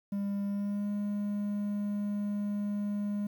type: tone with pitch glide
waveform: triangle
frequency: 200.7 to 205.4 Hz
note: G3 to G#3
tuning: +41 to -19 cents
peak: -28 dBFS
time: 0.12-3.27 s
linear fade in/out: 5 ms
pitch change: +40 cents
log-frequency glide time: 0.44-0.91 s
effects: 10-bit